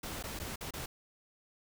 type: noise with dropouts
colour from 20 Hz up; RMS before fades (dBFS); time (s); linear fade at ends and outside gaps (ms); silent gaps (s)
pink; -41; 0.03-0.86; 5; 0.228-0.237 / 0.391-0.398 / 0.559-0.608 / 0.708-0.736
effects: none